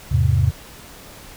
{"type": "chord", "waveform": "sine", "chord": "E augmented", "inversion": "none", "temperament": "equal", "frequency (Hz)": [82.41, 103.83, 130.81], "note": ["E2", "G#2", "B#2"], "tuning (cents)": [0, 0, 0], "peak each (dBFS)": -18, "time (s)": [0.11, 0.51], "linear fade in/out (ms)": 10, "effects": ["pink hiss -41 dBFS RMS until 1.36 s"]}